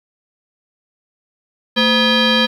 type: tone with frequency modulation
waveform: sine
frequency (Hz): 1700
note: G#6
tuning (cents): +40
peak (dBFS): -10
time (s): 1.76-2.47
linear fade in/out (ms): 20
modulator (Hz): 738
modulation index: 3.3
effects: tanh soft clip ceiling -6 dBFS + 8-bit